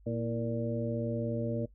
harmonic tone with a mistuned harmonic, 116.54 Hz, A#2, in tune, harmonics 1 / 2 / 3 / 4 / 5, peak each -35 / -35 / -40 / -37 / -37 dBFS, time 0.06-1.66 s, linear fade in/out 10 ms, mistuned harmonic 3, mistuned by -89 cents, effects noise-tail reverb RT60 0.1 s tail -18 dB re dry + added 50 Hz sine -55 dBFS peak until 1.74 s

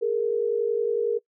sine tone pair together, 415.3 / 466.2 Hz, G#4 / A#4, 0 / 0 cents, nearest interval major second, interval 200 cents, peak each -26 / -23 dBFS, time 0.01-1.19 s, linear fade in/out 20 ms, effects noise-tail reverb RT60 0.1 s tail -23 dB re dry

